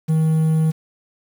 triangle tone with quantisation, 158.6 Hz, D#3, 33 cents sharp, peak -12 dBFS, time 0.08-0.72 s, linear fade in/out 20 ms, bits 7, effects none

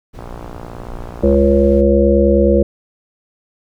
brown noise, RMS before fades -32 dBFS, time 0.13-1.82 s, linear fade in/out 20 ms
click train, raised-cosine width 1 ms, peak -17 dBFS, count 69, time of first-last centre 0.19-1.344 s, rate 58.9 Hz
harmonic tone, 69.3 Hz, C#2, in tune, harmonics 1 / 3 / 5 / 7 / 8, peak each -15 / -15 / -15 / -15 / -15 dBFS, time 1.23-2.63 s, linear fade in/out 5 ms
effects none

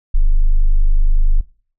sine tone, 25.35 Hz, G#0, 41 cents flat, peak -6 dBFS, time 0.14-1.41 s, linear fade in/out 10 ms, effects noise-tail reverb RT60 0.4 s tail -19 dB re dry + tanh soft clip ceiling -5 dBFS

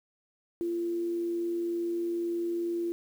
sine tone with amplitude modulation, 342.6 Hz, F4, 33 cents flat, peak -27 dBFS, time 0.61-2.92 s, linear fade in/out 0 ms, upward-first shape sine, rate 102 Hz, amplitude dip 25%, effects 9-bit

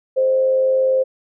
sine tone with frequency modulation, 523.3 Hz, C5, in tune, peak -13 dBFS, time 0.16-1.04 s, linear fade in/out 20 ms, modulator 97.4 Hz, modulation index 0.26, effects none

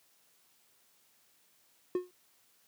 triangle tone with exponential decay, 361.4 Hz, F#4, 41 cents flat, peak -23 dBFS, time 1.95-2.11 s, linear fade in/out 2 ms, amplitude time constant 34 ms, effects white hiss -68 dBFS RMS until 2.67 s + high-pass 100 Hz 12 dB/octave

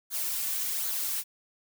blue noise with flanger, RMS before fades -31 dBFS, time 0.1-1.24 s, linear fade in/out 50 ms, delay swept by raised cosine 0.36 to 3.16 ms, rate 1.3 Hz, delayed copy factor -0.5, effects none

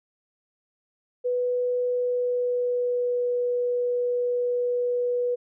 sine tone with pitch glide, 493.9 to 489.1 Hz, B4 to B4, 0 to -17 cents, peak -22 dBFS, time 1.24-5.36 s, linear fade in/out 20 ms, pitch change -17 cents, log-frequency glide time 1.85-3.25 s, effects none

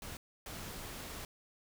pink noise bursts at uneven times, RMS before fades -45 dBFS, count 2, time 0.02-0.17 / 0.46-1.25 s, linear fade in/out 2 ms, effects none

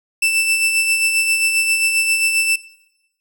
40% pulse tone with tremolo, 2657 Hz, E7, 13 cents sharp, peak -11 dBFS, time 0.22-2.56 s, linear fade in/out 5 ms, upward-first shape sine, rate 7.5 Hz, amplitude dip 45%, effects noise-tail reverb RT60 1.0 s tail -20 dB re dry

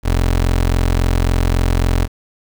25% pulse tone, 43.64 Hz, F1, 1 cent flat, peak -9 dBFS, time 0.03-2.08 s, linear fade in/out 50 ms, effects 8-bit

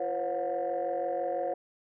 sine tone cluster, 344.2 / 500 / 546 / 722 Hz, F4 / B4 / C#5 / F#5, -25 / +21 / -26 / -43 cents, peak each -38 / -34 / -31 / -32 dBFS, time 0-1.54 s, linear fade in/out 5 ms, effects tanh soft clip ceiling -23 dBFS

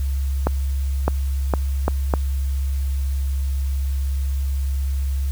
accelerating click train, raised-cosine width 1 ms, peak -4 dBFS, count 5, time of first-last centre 0.47-2.138 s, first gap 610 ms, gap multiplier 0.75, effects added 68 Hz sine -19 dBFS peak until 5.31 s + white hiss -44 dBFS RMS until 5.31 s

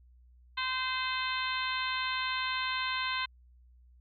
harmonic tone, 516 Hz, C5, 24 cents flat, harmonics 2 / 3 / 4 / 5 / 6 / 7 / 8, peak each -35 / -37 / -38 / -39 / -40 / -40 / -41 dBFS, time 0.57-3.26 s, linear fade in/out 10 ms, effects added 61 Hz sine -56 dBFS peak until 4 s

